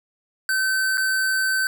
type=tone with dropouts; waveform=square; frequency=1537 Hz; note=G6; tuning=35 cents flat; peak=-20 dBFS; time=0.49-1.67 s; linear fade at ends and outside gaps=1 ms; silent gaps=0.973-0.979 s; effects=none